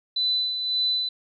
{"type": "tone with tremolo", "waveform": "sine", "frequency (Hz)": 4000, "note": "B7", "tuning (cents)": 21, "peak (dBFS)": -20, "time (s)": [0.16, 1.09], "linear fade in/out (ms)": 5, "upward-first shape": "sine", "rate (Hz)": 1.8, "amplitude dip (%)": 50, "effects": []}